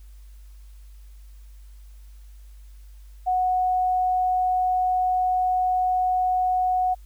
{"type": "tone", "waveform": "sine", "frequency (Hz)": 736, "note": "F#5", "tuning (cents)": -9, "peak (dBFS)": -19, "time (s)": [3.26, 6.95], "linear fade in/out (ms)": 20, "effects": ["added 50 Hz sine -42 dBFS peak until 7.05 s", "white hiss -62 dBFS RMS until 7.05 s"]}